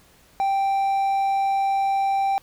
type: tone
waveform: triangle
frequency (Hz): 784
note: G5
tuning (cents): 0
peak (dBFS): -17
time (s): 0.4-2.38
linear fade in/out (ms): 0
effects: pink hiss -55 dBFS RMS until 2.42 s